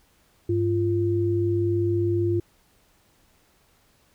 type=tone pair together; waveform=sine; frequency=101.27 / 345.4 Hz; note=G#2 / F4; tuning=-43 / -19 cents; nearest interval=octave + major sixth; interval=2124 cents; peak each=-24 / -22 dBFS; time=0.49-2.4 s; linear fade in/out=5 ms; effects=pink hiss -62 dBFS RMS until 4.14 s